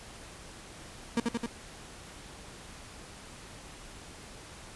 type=tone with echo; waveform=35% pulse; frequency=233.8 Hz; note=A#3; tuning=5 cents sharp; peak=-23 dBFS; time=1.17-1.2 s; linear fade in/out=2 ms; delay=87 ms; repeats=3; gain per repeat=-2 dB; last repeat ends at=1.461 s; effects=pink hiss -48 dBFS RMS until 4.75 s + resampled to 24000 Hz